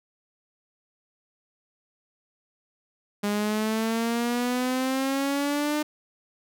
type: exponential sweep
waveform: sawtooth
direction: up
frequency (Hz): 203.8 to 302.3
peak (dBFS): -20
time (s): 3.23-5.83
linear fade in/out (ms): 10
effects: none